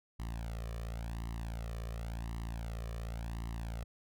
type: tone with flanger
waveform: sawtooth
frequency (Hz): 56.8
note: A#1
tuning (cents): -44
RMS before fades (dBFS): -40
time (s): 0.19-3.84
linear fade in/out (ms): 10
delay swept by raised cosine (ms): 1 to 1.7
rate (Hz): 0.92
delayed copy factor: +0.95
effects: none